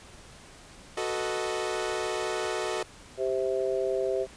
sawtooth chord, B dominant seventh, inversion second, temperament equal, 370 / 440 / 493.9 / 622.3 Hz, F#4 / A4 / B4 / D#5, 0 / 0 / 0 / 0 cents, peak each -29 / -29 / -35 / -31 dBFS, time 0.97-2.83 s, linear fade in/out 5 ms
harmonic tone, 130.81 Hz, C3, in tune, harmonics 3 / 4 / 5, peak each -28 / -30 / -32 dBFS, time 3.17-4.27 s, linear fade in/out 50 ms
effects pink hiss -50 dBFS RMS until 4.36 s + resampled to 22050 Hz

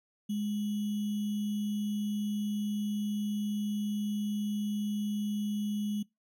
sine tone with sample-and-hold, 207.7 Hz, G#3, in tune, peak -29 dBFS, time 0.29-6.03 s, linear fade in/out 10 ms, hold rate 3150 Hz, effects noise-tail reverb RT60 0.2 s tail -24 dB re dry + MP3 64 kbps

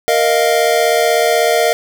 square chord, Bb suspended fourth, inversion none, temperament equal, 466.2 / 622.3 / 698.5 Hz, Bb4 / Eb5 / F5, 0 / 0 / 0 cents, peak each -16 dBFS, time 0.08-1.73 s, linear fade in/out 0 ms, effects 7-bit

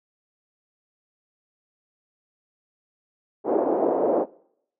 pink band-pass noise, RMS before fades -22 dBFS, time 3.44-4.26 s, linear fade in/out 50 ms, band 340 to 680 Hz, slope 24 dB/octave, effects noise-tail reverb RT60 0.7 s tail -23 dB re dry

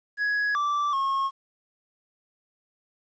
triangle tone with pitch steps, 1672 / 1167 / 1086 Hz, G#6 / D6 / C#6, +11 / -11 / -36 cents, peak -21 dBFS, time 0.17-1.31 s, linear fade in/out 50 ms, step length 380 ms, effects resampled to 16000 Hz + 10-bit

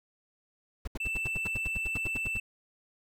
brown noise bursts, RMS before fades -34 dBFS, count 16, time 0.85-2.375 s, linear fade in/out 5 ms, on 25 ms, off 75 ms
triangle tone, 2659 Hz, E7, 14 cents sharp, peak -29 dBFS, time 1-2.4 s, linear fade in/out 5 ms
effects none

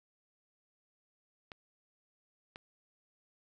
clicks, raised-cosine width 0.3 ms, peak -29 dBFS, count 2, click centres 1.518 / 2.559 s, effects none

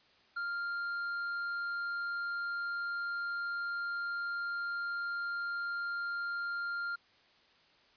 triangle tone with tanh clipping, 1396.9 Hz, F6, in tune, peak -35 dBFS, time 0.36-6.96 s, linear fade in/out 10 ms, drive 9 dB, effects white hiss -65 dBFS RMS until 7.96 s + resampled to 11025 Hz

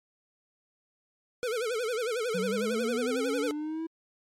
square tone with vibrato, 466.2 Hz, A#4, in tune, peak -29 dBFS, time 1.43-3.51 s, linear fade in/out 0 ms, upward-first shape sine, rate 11 Hz, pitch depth 150 cents each way
triangle linear sweep, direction up, 181.3 to 328.8 Hz, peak -29 dBFS, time 2.34-3.87 s, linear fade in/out 10 ms
effects low-pass 12000 Hz 12 dB/octave + MP3 64 kbps

